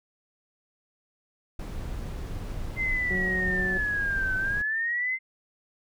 brown noise, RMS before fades -34 dBFS, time 1.59-4.62 s, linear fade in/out 5 ms
sine linear two-way sweep, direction down then up, 2084 to 1517 to 2084 Hz, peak -25 dBFS, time 2.76-5.19 s, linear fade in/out 50 ms, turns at 4.36 s
harmonic tone, 185 Hz, F#3, in tune, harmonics 1 / 2 / 3 / 4, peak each -32 / -34 / -42 / -44 dBFS, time 3.1-3.78 s, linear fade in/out 10 ms
effects none

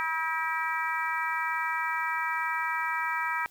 harmonic tone with a mistuned harmonic, 321.1 Hz, E4, 45 cents flat, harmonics 3 / 4 / 5 / 6 / 7, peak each -32 / -33 / -34 / -35 / -35 dBFS, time 0-3.46 s, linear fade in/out 0 ms, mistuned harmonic 7, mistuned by +55 cents, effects white hiss -58 dBFS RMS until 3.5 s

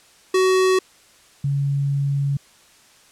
square / sine tone pair in turn, 374.5 / 140.28 Hz, F#4 / C#3, +21 / +21 cents, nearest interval octave + perfect fourth, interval 1700 cents, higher first, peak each -15 / -18 dBFS, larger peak first, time 0.34-0.79 / 1.44-2.37 s, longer second, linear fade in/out 5 ms, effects white hiss -52 dBFS RMS until 3.11 s + low-pass 9000 Hz 12 dB/octave

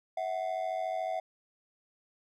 triangle ring-modulated tone, 698.5 Hz, F5, in tune, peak -26 dBFS, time 0.17-1.2 s, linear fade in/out 5 ms, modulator 46.9 Hz, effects none

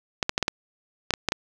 clicks, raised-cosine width 0.2 ms, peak -5 dBFS, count 9, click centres 0.228 / 0.294 / 0.379 / 0.427 / 0.481 / 1.107 / 1.138 / 1.287 / 1.321 s, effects none

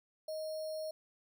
sine tone with sample-and-hold, 626 Hz, D#5, 10 cents sharp, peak -37 dBFS, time 0.28-0.91 s, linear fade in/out 5 ms, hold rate 4900 Hz, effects none

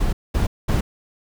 brown noise bursts, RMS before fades -19 dBFS, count 3, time 0-0.81 s, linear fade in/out 10 ms, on 130 ms, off 210 ms, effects none

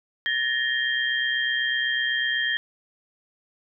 sine tone cluster, 1730 / 1858 / 3197 Hz, A6 / A#6 / G7, -30 / -6 / +33 cents, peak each -28 / -25 / -27 dBFS, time 0.26-2.57 s, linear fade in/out 0 ms, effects none

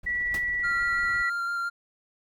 brown noise with tremolo, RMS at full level -43 dBFS, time 0.03-1.22 s, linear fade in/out 5 ms, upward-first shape sine, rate 18 Hz, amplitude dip 60%
sine tone, 1949 Hz, B6, 23 cents flat, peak -25 dBFS, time 0.06-1.3 s, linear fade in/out 10 ms
pink noise with exponential decay, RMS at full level -33 dBFS, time 0.34-0.47 s, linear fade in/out 2 ms, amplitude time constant 28 ms
triangle tone with vibrato, 1389 Hz, F6, 10 cents flat, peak -25 dBFS, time 0.63-1.7 s, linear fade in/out 20 ms, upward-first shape square, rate 5.9 Hz, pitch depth 10 cents each way
effects none

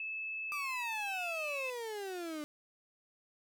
sine tone, 2611 Hz, E7, 17 cents flat, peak -37 dBFS, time 0-1.7 s, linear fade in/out 2 ms
35% pulse exponential sweep, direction down, 1198 to 293.7 Hz, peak -37 dBFS, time 0.52-2.44 s, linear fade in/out 0 ms
effects none

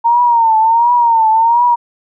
sine tone with vibrato, 922 Hz, A#5, 19 cents flat, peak -7 dBFS, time 0.04-1.76 s, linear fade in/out 20 ms, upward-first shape triangle, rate 1.4 Hz, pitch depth 100 cents each way, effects none

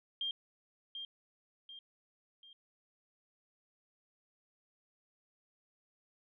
sine tone with echo, 3199 Hz, G7, 34 cents sharp, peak -34 dBFS, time 0.21-0.31 s, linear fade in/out 2 ms, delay 740 ms, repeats 3, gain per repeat -7 dB, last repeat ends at 2.53 s, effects none

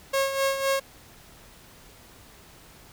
sawtooth tone with tremolo, 544 Hz, C#5, 33 cents flat, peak -17 dBFS, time 0.13-0.8 s, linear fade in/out 10 ms, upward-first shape sine, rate 3.9 Hz, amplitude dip 60%, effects pink hiss -51 dBFS RMS until 2.92 s

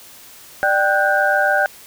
sine tone cluster, 594 / 778 / 1470 / 1577 Hz, D5 / G5 / F#6 / G6, +20 / -13 / -12 / +10 cents, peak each -19 dBFS, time 0.63-1.66 s, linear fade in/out 0 ms, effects white hiss -42 dBFS RMS until 1.86 s

